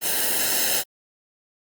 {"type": "noise with comb filter", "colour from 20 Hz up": "white", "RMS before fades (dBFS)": -22, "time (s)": [0.01, 0.84], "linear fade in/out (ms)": 50, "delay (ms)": 0.86, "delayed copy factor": -0.85, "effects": ["Opus 32 kbps"]}